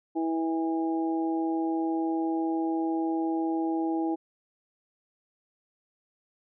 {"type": "harmonic tone", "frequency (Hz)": 163, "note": "E3", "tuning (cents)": -19, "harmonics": [2, 3, 4, 5], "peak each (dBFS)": [-26, -40, -40, -34], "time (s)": [0.15, 4.16], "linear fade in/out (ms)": 20, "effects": []}